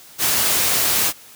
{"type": "noise", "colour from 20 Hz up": "white", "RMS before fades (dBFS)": -18, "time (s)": [0.18, 1.13], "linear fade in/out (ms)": 50, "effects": ["white hiss -44 dBFS RMS until 1.35 s", "high-pass 60 Hz 12 dB/octave"]}